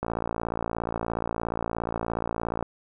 click train, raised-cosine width 1 ms, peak -14 dBFS, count 149, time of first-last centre 0.03-2.626 s, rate 57 Hz, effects none

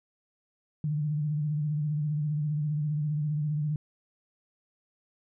sine tone with vibrato, 150 Hz, D3, 37 cents sharp, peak -26 dBFS, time 0.84-3.76 s, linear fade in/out 2 ms, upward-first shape sine, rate 15 Hz, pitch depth 55 cents each way, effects none

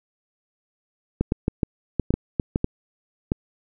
clicks, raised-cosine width 3 ms, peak -7 dBFS, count 11, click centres 1.21 / 1.321 / 1.481 / 1.632 / 1.997 / 2.106 / 2.14 / 2.398 / 2.559 / 2.644 / 3.319 s, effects none

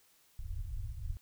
pink low-pass noise, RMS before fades -39 dBFS, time 0.39-1.17 s, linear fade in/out 0 ms, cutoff 110 Hz, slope 48 dB/octave, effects white hiss -67 dBFS RMS until 1.21 s

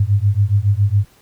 sine beating tone pair, 98 / 105.2 Hz, G2 / G#2, 0 / +23 cents, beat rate 7.2 Hz, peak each -15 dBFS, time 0-1.05 s, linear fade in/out 5 ms, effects pink hiss -52 dBFS RMS until 1.21 s

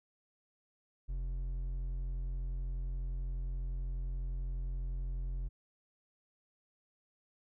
triangle tone with hard clipping, 44.17 Hz, F1, 20 cents sharp, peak -36 dBFS, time 1.08-5.49 s, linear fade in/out 20 ms, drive 9 dB, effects none

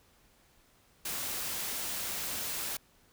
white noise, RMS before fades -36 dBFS, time 1.05-2.77 s, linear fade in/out 5 ms, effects pink hiss -65 dBFS RMS until 3.12 s

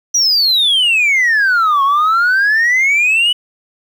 sine exponential two-way sweep, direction down then up, 5920 to 1083 to 2984 Hz, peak -7 dBFS, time 0.14-3.33 s, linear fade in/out 10 ms, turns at 1.83 s, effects tanh soft clip ceiling -8 dBFS + 7-bit

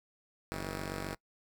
5% pulse tone pair together, 47.6 / 160.1 Hz, F#1 / D#3, +50 / +50 cents, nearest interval octave + major sixth, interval 2100 cents, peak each -27 / -30 dBFS, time 0.52-1.15 s, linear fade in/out 0 ms, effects noise-tail reverb RT60 0.1 s tail -23 dB re dry

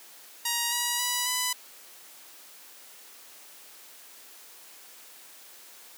5% pulse tone with pitch steps, 944 / 961.6 / 979.6 / 997.8 Hz, A#5 / B5 / B5 / B5, +22 / -46 / -14 / +17 cents, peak -14 dBFS, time 0.45-1.53 s, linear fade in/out 5 ms, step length 270 ms, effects white hiss -50 dBFS RMS until 5.97 s + high-pass 300 Hz 12 dB/octave

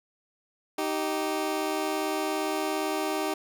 20% pulse tone pair together, 311.1 / 388.6 Hz, D#4 / G4, 0 / -15 cents, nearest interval major third, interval 385 cents, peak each -25 dBFS, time 0.78-3.34 s, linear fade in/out 5 ms, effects none

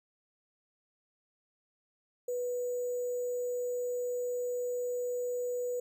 sine tone with sample-and-hold, 492 Hz, B4, 7 cents flat, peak -31 dBFS, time 2.28-5.8 s, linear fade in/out 5 ms, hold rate 7350 Hz, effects none

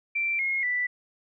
sine tone with pitch steps, 2349 / 2154 / 1975.3 Hz, D7 / C7 / B6, 0 / +50 / 0 cents, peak -24 dBFS, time 0.15-0.87 s, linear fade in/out 10 ms, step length 240 ms, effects none

